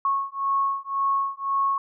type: beating tone pair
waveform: sine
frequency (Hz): 1098 / 1099.9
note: C#6 / C#6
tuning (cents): -17 / -14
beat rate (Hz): 1.9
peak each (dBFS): -25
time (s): 0.05-1.78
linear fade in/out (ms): 2
effects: none